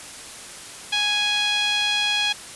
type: tone with band-pass filter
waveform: sawtooth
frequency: 830.6 Hz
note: G#5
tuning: in tune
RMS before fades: -22 dBFS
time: 0.92-2.33 s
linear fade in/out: 10 ms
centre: 3200 Hz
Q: 3.1
effects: white hiss -38 dBFS RMS until 2.55 s + resampled to 24000 Hz